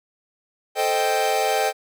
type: chord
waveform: 45% pulse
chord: A half-diminished seventh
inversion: none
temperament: equal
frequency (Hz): 440 / 523.3 / 622.3 / 784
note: A4 / C5 / Eb5 / G5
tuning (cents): 0 / 0 / 0 / 0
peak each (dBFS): -26 / -27 / -26 / -22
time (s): 0.75-1.73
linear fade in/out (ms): 50
effects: none